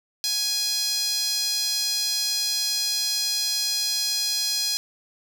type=tone with high-pass filter; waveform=sawtooth; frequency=830.6 Hz; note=G#5; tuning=in tune; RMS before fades=-25 dBFS; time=0.24-4.77 s; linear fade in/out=0 ms; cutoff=4600 Hz; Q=3.7; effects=none